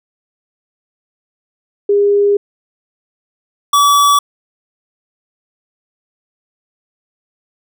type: tone pair in turn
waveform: sine / square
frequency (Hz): 406.1 / 1145.6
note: G#4 / D6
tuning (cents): -39 / -43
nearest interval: octave + tritone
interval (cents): 1796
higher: second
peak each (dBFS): -8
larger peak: neither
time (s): 1.89-2.37 / 3.73-4.19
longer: first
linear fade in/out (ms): 5
effects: none